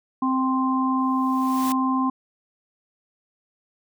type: harmonic tone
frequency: 261.6 Hz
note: C4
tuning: in tune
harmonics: 1 / 3 / 4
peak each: -21 / -31 / -24 dBFS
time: 0.22-2.1 s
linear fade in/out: 5 ms
type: noise with exponential growth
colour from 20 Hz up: white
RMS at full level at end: -31 dBFS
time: 0.98-1.72 s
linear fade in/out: 0 ms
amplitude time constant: 160 ms
effects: none